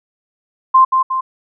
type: tone with echo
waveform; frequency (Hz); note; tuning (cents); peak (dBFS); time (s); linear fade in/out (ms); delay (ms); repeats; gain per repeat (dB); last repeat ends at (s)
sine; 1046.5; C6; 0; -5; 0.74-0.85; 10; 180; 2; -5; 1.21
effects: none